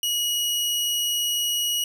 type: tone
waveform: sawtooth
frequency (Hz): 2906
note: F#7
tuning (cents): -32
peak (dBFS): -19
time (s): 0.03-1.84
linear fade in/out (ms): 2
effects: none